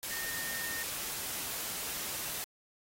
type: tone in noise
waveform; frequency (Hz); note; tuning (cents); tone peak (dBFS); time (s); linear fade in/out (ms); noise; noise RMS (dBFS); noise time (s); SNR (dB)
sine; 1834; A#6; -29; -39; 0.11-0.83; 0; white; -38; 0.03-2.44; -4
effects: AAC 48 kbps